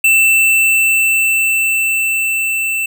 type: tone with level ramp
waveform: square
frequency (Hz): 2668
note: E7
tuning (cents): +20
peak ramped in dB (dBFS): -8 to -16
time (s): 0.04-2.86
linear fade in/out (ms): 5
effects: none